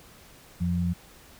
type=tone pair together; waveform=sine; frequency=86.9 / 174.61 Hz; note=F2 / F3; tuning=-8 / 0 cents; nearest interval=octave; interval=1208 cents; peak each=-28 / -25 dBFS; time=0.6-0.94 s; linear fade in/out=20 ms; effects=pink hiss -52 dBFS RMS until 1.39 s